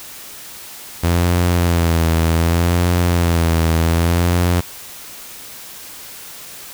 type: tone with vibrato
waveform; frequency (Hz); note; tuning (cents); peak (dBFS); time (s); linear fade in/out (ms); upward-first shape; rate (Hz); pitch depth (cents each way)
sawtooth; 84.8; E2; +50; -9; 1.03-4.61; 10; sine; 0.66; 64
effects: white hiss -35 dBFS RMS until 6.73 s